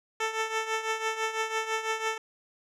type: tone with tremolo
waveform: 10% pulse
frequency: 442.8 Hz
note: A4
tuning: 11 cents sharp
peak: -17 dBFS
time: 0.2-2.18 s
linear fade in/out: 5 ms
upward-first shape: triangle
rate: 6 Hz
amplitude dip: 75%
effects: low-pass 7000 Hz 12 dB/octave